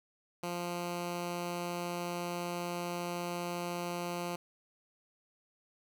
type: tone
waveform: 10% pulse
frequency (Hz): 174.61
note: F3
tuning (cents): 0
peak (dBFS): -27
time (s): 0.43-4.36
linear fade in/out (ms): 5
effects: none